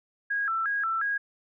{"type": "tone with vibrato", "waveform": "sine", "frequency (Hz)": 1480, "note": "F#6", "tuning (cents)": 0, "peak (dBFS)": -25, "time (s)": [0.3, 1.18], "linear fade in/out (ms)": 10, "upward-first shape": "square", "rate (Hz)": 2.8, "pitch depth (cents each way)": 180, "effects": []}